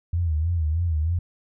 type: tone with vibrato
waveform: sine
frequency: 81.6 Hz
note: E2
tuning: 17 cents flat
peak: -20 dBFS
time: 0.13-1.19 s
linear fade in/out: 5 ms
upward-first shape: sine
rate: 3.2 Hz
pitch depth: 120 cents each way
effects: none